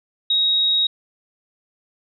sine tone, 3786 Hz, A#7, 26 cents sharp, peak -15 dBFS, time 0.3-0.87 s, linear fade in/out 5 ms, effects none

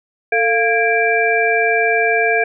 sine tone cluster, 447.3 / 694 / 1636 / 2347 Hz, A4 / F5 / G#6 / D7, +28 / -11 / -26 / -2 cents, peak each -18 dBFS, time 0.32-2.44 s, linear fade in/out 5 ms, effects none

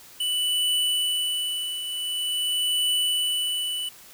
square tone with tremolo, 2973 Hz, F#7, 8 cents sharp, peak -21 dBFS, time 0.2-3.89 s, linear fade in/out 5 ms, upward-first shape triangle, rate 0.46 Hz, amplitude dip 65%, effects white hiss -48 dBFS RMS until 4.13 s

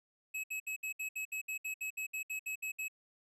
square tone bursts, 2571 Hz, E7, 44 cents flat, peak -37 dBFS, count 16, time 0.34-2.883 s, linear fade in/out 10 ms, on 98 ms, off 65 ms, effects resampled to 32000 Hz

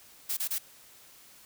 blue noise bursts, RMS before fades -31 dBFS, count 3, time 0.29-0.585 s, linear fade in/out 10 ms, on 81 ms, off 26 ms, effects white hiss -55 dBFS RMS until 1.45 s

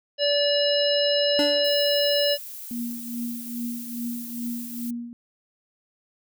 harmonic tone, 578 Hz, D5, 28 cents flat, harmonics 1 / 3 / 5 / 7 / 9, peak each -21 / -34 / -26 / -30 / -27 dBFS, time 0.18-2.38 s, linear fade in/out 50 ms
square tone with exponential decay, 291.9 Hz, D4, 10 cents flat, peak -21 dBFS, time 1.39-1.77 s, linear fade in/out 1 ms, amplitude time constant 82 ms
violet noise, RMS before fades -38 dBFS, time 1.64-4.91 s, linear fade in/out 10 ms
sine tone with tremolo, 237.4 Hz, A#3, 32 cents sharp, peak -26 dBFS, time 2.71-5.13 s, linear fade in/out 0 ms, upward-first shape triangle, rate 2.4 Hz, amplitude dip 75%
effects none

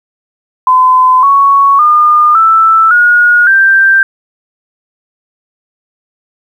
sine tone with pitch steps, 1020 / 1112.3 / 1213 / 1322.8 / 1442.5 / 1573.1 Hz, C6 / C#6 / D#6 / E6 / F#6 / G6, -44 / +6 / -44 / +6 / -44 / +6 cents, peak -3 dBFS, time 0.67-4.03 s, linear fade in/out 2 ms, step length 560 ms, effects 7-bit

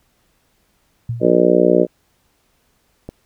sine tone with exponential decay, 117.4 Hz, A#2, 13 cents sharp, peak -17 dBFS, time 1.09-1.47 s, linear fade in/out 5 ms, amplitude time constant 82 ms
harmonic tone, 60.1 Hz, B1, 46 cents flat, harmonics 3 / 4 / 5 / 6 / 7 / 8 / 9 / 10, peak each -20 / -22 / -19 / -16 / -18 / -17 / -21 / -18 dBFS, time 1.2-1.87 s, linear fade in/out 50 ms
click, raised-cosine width 2 ms, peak -16 dBFS, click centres 3.09 s
effects pink hiss -62 dBFS RMS until 3.25 s

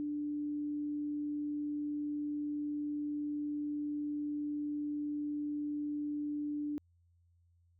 sine tone, 294.6 Hz, D4, 6 cents sharp, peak -34 dBFS, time 0-6.78 s, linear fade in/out 0 ms, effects added 86 Hz sine -66 dBFS peak until 7.79 s

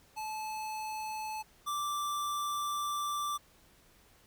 square tone pair in turn, 866 / 1173.1 Hz, A5 / D6, -28 / -2 cents, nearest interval perfect fourth, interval 526 cents, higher second, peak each -37 / -33 dBFS, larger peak second, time 0.16-1.43 / 1.66-3.38 s, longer second, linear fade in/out 20 ms, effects pink hiss -63 dBFS RMS until 4.26 s

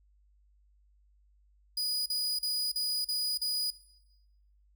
40% pulse tone bursts, 4933 Hz, D#8, 16 cents flat, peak -28 dBFS, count 6, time 1.77-3.705 s, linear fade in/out 5 ms, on 290 ms, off 39 ms, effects noise-tail reverb RT60 1.0 s tail -19 dB re dry + added 50 Hz sine -62 dBFS peak until 4.75 s

